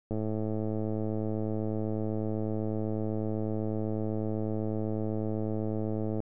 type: click train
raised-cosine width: 2 ms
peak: -20 dBFS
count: 659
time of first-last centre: 0.11-6.203 s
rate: 108 Hz
effects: none

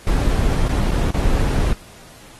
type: noise with dropouts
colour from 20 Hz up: brown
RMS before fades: -17 dBFS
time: 0.07-1.73 s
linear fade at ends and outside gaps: 2 ms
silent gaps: 0.681-0.692 / 0.909-0.917 / 1.107-1.143 s
effects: pink hiss -44 dBFS RMS until 2.39 s + AAC 32 kbps

